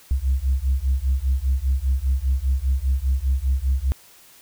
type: beating tone pair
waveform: sine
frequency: 64 / 69 Hz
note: C2 / C#2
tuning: -38 / -7 cents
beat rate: 5 Hz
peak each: -20 dBFS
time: 0.11-3.92 s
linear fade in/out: 0 ms
effects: tanh soft clip ceiling -13 dBFS + white hiss -50 dBFS RMS until 4.41 s